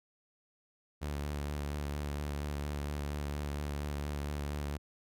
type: tone with vibrato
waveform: sawtooth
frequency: 72.8 Hz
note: D2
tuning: 15 cents flat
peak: -31 dBFS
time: 1.01-4.78 s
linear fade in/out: 20 ms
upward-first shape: sine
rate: 4.3 Hz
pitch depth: 26 cents each way
effects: none